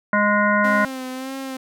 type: harmonic tone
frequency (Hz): 207.3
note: G#3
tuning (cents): -3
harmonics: 1 / 3 / 5 / 7 / 9 / 10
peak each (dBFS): -21 / -22 / -21 / -20 / -25 / -31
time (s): 0.13-0.85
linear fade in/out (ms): 2
type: tone with vibrato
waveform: sawtooth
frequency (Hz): 262.6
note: C4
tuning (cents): +6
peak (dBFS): -24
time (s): 0.64-1.57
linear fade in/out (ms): 5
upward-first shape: sine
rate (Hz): 1.7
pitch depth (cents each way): 41
effects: none